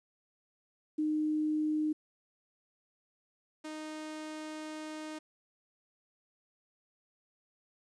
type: tone pair in turn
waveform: sine / sawtooth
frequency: 306.7 / 309.5 Hz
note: D#4 / D#4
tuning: -25 / -9 cents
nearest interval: unison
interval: 16 cents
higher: second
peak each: -28 / -36 dBFS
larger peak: first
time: 0.98-1.93 / 3.64-5.19 s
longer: second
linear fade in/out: 10 ms
effects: resampled to 22050 Hz + 11-bit